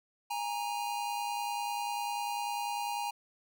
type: tone pair together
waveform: square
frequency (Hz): 824 / 934.1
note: G#5 / A#5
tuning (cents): -14 / +3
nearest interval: major second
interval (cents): 217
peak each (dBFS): -36 / -37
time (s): 0.3-3.11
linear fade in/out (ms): 10
effects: none